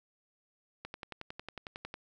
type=click train; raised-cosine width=0.3 ms; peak=-25 dBFS; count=13; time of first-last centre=0.85-1.941 s; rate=11 Hz; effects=none